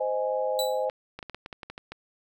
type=chord; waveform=sine; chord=Ab major; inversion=first; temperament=equal with one note detuned; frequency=519 / 622.3 / 830.6 Hz; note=C5 / Eb5 / Ab5; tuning=-14 / 0 / 0 cents; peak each=-27 / -30 / -32 dBFS; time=0-0.9 s; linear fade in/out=10 ms
type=tone with exponential decay; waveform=sawtooth; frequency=3950 Hz; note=B7; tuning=in tune; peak=-22 dBFS; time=0.59-0.85 s; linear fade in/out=1 ms; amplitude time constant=56 ms
type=clicks; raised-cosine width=0.3 ms; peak=-22 dBFS; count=11; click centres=0.898 / 1.19 / 1.228 / 1.297 / 1.346 / 1.461 / 1.528 / 1.632 / 1.7 / 1.779 / 1.92 s
effects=none